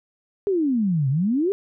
sine exponential two-way sweep, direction down then up, 415.3 to 127.9 to 415.3 Hz, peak -18 dBFS, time 0.47-1.52 s, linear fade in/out 0 ms, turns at 1.09 s, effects none

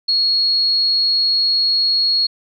sine tone, 4317 Hz, C#8, 47 cents flat, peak -13 dBFS, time 0.08-2.27 s, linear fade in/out 10 ms, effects none

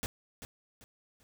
pink noise with echo, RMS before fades -35 dBFS, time 0.03-0.06 s, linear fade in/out 0 ms, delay 390 ms, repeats 3, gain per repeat -10 dB, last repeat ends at 1.23 s, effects none

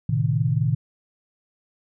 sine chord, A diminished, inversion none, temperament equal with one note detuned, 112.18 / 130.81 / 155.56 Hz, A2 / C3 / Eb3, +34 / 0 / 0 cents, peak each -23 dBFS, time 0.09-0.75 s, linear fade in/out 5 ms, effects none

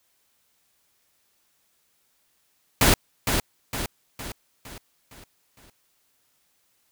pink noise with echo, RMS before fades -17 dBFS, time 2.81-2.94 s, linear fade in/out 2 ms, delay 460 ms, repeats 6, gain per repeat -6 dB, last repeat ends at 5.7 s, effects white hiss -68 dBFS RMS until 6.91 s

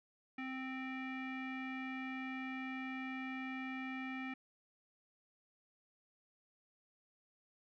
square tone with low-pass filter, 261.6 Hz, C4, in tune, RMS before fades -43 dBFS, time 0.38-4.34 s, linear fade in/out 5 ms, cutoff 2200 Hz, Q 7.5, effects none

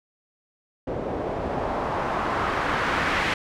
white noise with low-pass filter sweep, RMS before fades -26 dBFS, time 0.87-3.34 s, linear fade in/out 5 ms, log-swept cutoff 500 to 2000 Hz, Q 1.3, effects none

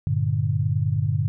sine chord, G minor, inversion none, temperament equal, 98 / 116.54 / 146.83 Hz, G2 / Bb2 / D3, 0 / 0 / 0 cents, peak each -24 dBFS, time 0.07-1.28 s, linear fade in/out 0 ms, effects none

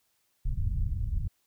pink low-pass noise, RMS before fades -29 dBFS, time 0.45-1.28 s, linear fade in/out 10 ms, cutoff 120 Hz, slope 24 dB/octave, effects white hiss -73 dBFS RMS until 1.46 s

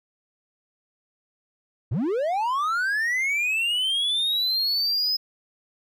triangle linear sweep, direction up, 87.8 to 5110 Hz, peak -20 dBFS, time 1.91-5.17 s, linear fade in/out 10 ms, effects none

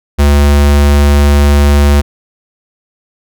square tone, 72 Hz, D2, 34 cents flat, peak -5 dBFS, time 0.18-2.02 s, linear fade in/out 20 ms, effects none

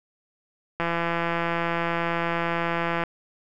click train, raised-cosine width 0.5 ms, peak -11 dBFS, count 379, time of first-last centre 0.8-3.037 s, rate 169 Hz, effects none

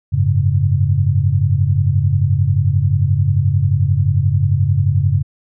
sine chord, F# suspended second, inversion none, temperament equal, 92.5 / 103.83 / 138.59 Hz, F#2 / G#2 / C#3, 0 / 0 / 0 cents, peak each -16 dBFS, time 0.12-5.23 s, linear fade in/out 20 ms, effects none

